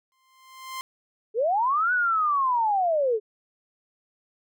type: tone with exponential growth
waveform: sawtooth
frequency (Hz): 1046.5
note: C6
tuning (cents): 0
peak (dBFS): -26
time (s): 0.12-0.81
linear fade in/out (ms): 0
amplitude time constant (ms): 150
type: linear two-way sweep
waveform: sine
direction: up then down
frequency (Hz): 409.7 to 1500 to 409.7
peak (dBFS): -20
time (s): 1.34-3.2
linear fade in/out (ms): 50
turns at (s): 1.93
effects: none